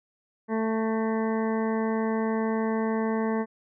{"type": "harmonic tone with a mistuned harmonic", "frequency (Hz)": 221.7, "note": "A3", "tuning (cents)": 13, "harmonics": [1, 2, 3, 4, 5, 7, 8, 9], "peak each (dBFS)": [-26, -29, -36, -35, -38, -44, -42, -45], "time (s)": [0.48, 3.46], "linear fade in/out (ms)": 50, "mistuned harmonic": 8, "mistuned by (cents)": 24, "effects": []}